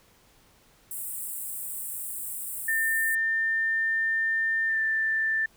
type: high-pass noise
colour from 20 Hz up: pink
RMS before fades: -35 dBFS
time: 0.91-3.15 s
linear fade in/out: 2 ms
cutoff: 7900 Hz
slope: 96 dB/octave
type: tone with pitch glide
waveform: sine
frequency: 1800 to 1774.2 Hz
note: A6 to A6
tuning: +39 to +14 cents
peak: -23 dBFS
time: 2.68-5.46 s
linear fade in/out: 5 ms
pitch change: -25 cents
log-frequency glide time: 4.66-4.81 s
effects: pink hiss -60 dBFS RMS until 5.56 s